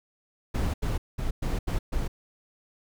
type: noise bursts at uneven times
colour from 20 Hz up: brown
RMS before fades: -27 dBFS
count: 6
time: 0.54-0.74 / 0.82-0.98 / 1.18-1.31 / 1.42-1.59 / 1.67-1.79 / 1.92-2.08 s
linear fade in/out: 10 ms
effects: none